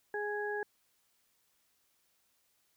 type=harmonic tone; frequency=415.3 Hz; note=G#4; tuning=in tune; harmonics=1 / 2 / 4; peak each=-36 / -41 / -38 dBFS; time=0.14-0.63 s; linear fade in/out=2 ms; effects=white hiss -74 dBFS RMS until 2.76 s

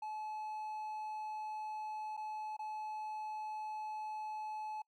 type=tone with dropouts; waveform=triangle; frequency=859 Hz; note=A5; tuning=42 cents flat; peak=-38 dBFS; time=0.02-4.82 s; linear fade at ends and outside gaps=5 ms; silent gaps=2.168-2.174 / 2.567-2.591 s; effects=noise-tail reverb RT60 0.1 s tail -26 dB re dry

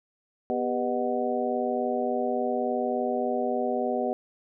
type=harmonic tone with a mistuned harmonic; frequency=123.47 Hz; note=B2; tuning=in tune; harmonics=2 / 3 / 4 / 5 / 6; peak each=-31 / -31 / -31 / -31 / -31 dBFS; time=0.5-4.13 s; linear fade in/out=0 ms; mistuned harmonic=3; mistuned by=+110 cents; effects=none

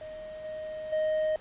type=tone with level steps; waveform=triangle; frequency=622 Hz; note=D#5; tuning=1 cent flat; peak=-37 / -33 / -23 dBFS; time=0.01-1.36 s; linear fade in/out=2 ms; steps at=0.44 / 0.92 s; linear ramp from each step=10 ms; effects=pink hiss -53 dBFS RMS until 1.4 s + resampled to 8000 Hz

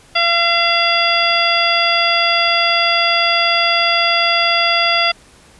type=harmonic tone; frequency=683 Hz; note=F5; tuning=39 cents flat; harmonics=1 / 2 / 3 / 4 / 5 / 7; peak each=-19 / -19 / -19 / -19 / -19 / -19 dBFS; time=0.15-5.12 s; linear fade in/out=10 ms; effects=pink hiss -46 dBFS RMS until 5.59 s + resampled to 24000 Hz

